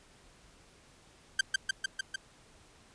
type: tone with echo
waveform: sawtooth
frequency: 1568 Hz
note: G6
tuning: in tune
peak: -19 dBFS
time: 1.39-1.41 s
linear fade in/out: 5 ms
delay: 150 ms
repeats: 5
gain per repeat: -2 dB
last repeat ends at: 2.16 s
effects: pink hiss -60 dBFS RMS until 2.94 s + resampled to 22050 Hz